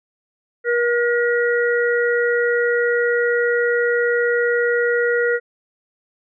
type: harmonic tone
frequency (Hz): 477.4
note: A#4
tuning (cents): +41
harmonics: 1 / 3 / 4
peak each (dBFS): -17 / -22 / -23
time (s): 0.64-5.4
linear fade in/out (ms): 50
effects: none